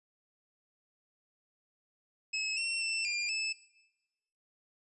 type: tone with pitch steps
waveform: 25% pulse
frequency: 2582 / 2716 / 2673 / 2398 / 2619 Hz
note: E7 / F7 / E7 / D7 / E7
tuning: -37 / -49 / +23 / +36 / -12 cents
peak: -28 dBFS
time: 2.33-3.53 s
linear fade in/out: 10 ms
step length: 240 ms
effects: noise-tail reverb RT60 1.0 s tail -17 dB re dry + resampled to 24000 Hz